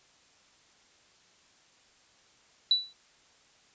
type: tone with exponential decay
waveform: sine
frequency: 3951 Hz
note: B7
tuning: in tune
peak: -17 dBFS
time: 2.71-2.93 s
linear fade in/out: 2 ms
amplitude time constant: 47 ms
effects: white hiss -62 dBFS RMS until 3.74 s + resampled to 16000 Hz